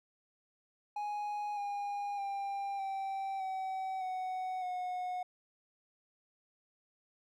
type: tone with pitch steps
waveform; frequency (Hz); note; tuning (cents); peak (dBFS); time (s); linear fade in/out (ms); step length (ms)
triangle; 830.6 / 812.6 / 794.9 / 777.7 / 760.8 / 744.3 / 728.1; G#5 / G#5 / G5 / G5 / F#5 / F#5 / F#5; 0 / -38 / +24 / -14 / +48 / +10 / -28; -33; 0.96-5.23; 5; 610
effects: none